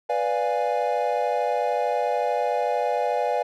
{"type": "chord", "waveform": "triangle", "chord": "B diminished seventh", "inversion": "none", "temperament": "equal with one note detuned", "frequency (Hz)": [493.9, 587.3, 698.5, 827.3], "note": ["B4", "D5", "F5", "Ab5"], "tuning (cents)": [0, 0, 0, -7], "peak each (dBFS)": -25, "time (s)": [0.09, 3.43], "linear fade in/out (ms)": 10, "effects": []}